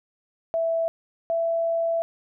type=tone pair in turn; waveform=sine; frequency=660 / 665.7 Hz; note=E5 / E5; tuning=+2 / +17 cents; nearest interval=unison; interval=15 cents; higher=second; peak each=-21 dBFS; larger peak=neither; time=0.54-0.88 / 1.3-2.02 s; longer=second; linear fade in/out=0 ms; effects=none